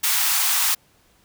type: high-pass noise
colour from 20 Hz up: white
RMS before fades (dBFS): -20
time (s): 0.03-0.75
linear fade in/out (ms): 10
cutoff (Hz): 770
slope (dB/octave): 48
effects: pink hiss -59 dBFS RMS until 1.24 s